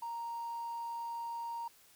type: tone with hard clipping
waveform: triangle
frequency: 932.3 Hz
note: A#5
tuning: in tune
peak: -38 dBFS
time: 0.02-1.68 s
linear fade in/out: 5 ms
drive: 4 dB
effects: white hiss -63 dBFS RMS until 1.95 s